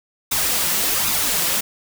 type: noise with flanger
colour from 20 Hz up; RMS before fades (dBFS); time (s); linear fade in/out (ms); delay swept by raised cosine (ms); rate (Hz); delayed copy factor
white; -20; 0.31-1.61; 10; 0.79 to 5.79; 1.3; +0.5
effects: none